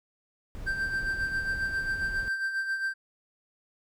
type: noise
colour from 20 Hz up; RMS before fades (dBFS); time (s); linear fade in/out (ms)
brown; -39; 0.55-2.28; 0
type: tone with tremolo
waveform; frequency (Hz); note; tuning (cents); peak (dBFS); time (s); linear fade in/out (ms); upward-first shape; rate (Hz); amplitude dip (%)
triangle; 1568; G6; 0; -24; 0.66-2.94; 20; sine; 7.4; 55
effects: none